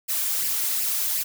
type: noise with flanger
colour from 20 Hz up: blue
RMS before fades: -25 dBFS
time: 0.08-1.24 s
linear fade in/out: 20 ms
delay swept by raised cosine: 0.39 to 2.99 ms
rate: 2.7 Hz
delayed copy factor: +0.6
effects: none